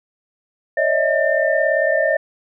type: tone cluster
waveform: sine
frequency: 553 / 612 / 650 / 1799 Hz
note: C#5 / D#5 / E5 / A6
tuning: -4 / -29 / -24 / +38 cents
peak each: -20 dBFS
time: 0.77-2.17 s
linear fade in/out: 5 ms
effects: none